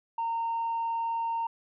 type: tone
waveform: sine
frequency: 919 Hz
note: A#5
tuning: 25 cents flat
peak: -26 dBFS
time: 0.18-1.47 s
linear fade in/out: 5 ms
effects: tanh soft clip ceiling -25 dBFS